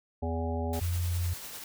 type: harmonic tone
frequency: 82.41 Hz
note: E2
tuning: in tune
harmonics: 1 / 3 / 5 / 7 / 9 / 10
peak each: -31 / -36 / -38 / -39 / -41 / -41 dBFS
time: 0.22-0.8 s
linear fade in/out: 10 ms
type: noise with tremolo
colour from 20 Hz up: white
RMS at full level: -41 dBFS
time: 0.73-1.64 s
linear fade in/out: 2 ms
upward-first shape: sine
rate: 10 Hz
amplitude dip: 30%
type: tone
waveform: sine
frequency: 87.31 Hz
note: F2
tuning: in tune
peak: -27 dBFS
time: 0.81-1.34 s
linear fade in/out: 10 ms
effects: none